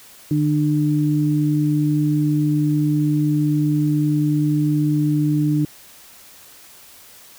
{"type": "tone pair together", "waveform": "sine", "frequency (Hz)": [149.8, 299.6], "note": ["D3", "D4"], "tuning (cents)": [35, 35], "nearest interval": "octave", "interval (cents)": 1200, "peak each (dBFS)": -18, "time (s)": [0.31, 5.65], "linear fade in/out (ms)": 2, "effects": ["white hiss -45 dBFS RMS until 7.38 s"]}